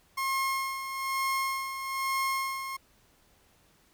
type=tone with tremolo; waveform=30% pulse; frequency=1074 Hz; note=C6; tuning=45 cents sharp; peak=-24 dBFS; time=0.17-2.77 s; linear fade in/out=10 ms; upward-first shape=sine; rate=1.1 Hz; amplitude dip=60%; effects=pink hiss -64 dBFS RMS until 3.93 s